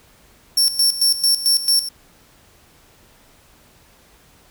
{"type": "tone with tremolo", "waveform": "sawtooth", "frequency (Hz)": 5450, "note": "F8", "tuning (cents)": -43, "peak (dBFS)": -10, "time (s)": [0.57, 1.89], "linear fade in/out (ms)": 5, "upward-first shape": "square", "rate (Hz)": 4.5, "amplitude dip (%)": 75, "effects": ["pink hiss -52 dBFS RMS until 4.5 s"]}